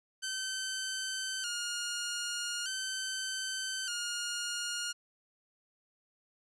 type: tone with vibrato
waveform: 10% pulse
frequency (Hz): 1480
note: F#6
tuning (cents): 0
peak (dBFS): -25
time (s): 0.22-4.93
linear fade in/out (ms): 20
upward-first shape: square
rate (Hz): 0.41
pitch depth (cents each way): 67
effects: low-pass 9000 Hz 12 dB/octave